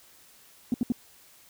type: tone bursts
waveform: sine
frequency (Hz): 241.5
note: B3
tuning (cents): -39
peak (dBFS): -20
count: 3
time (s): 0.72-0.921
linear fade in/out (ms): 2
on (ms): 21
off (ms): 69
effects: tanh soft clip ceiling -17 dBFS + white hiss -56 dBFS RMS until 1.49 s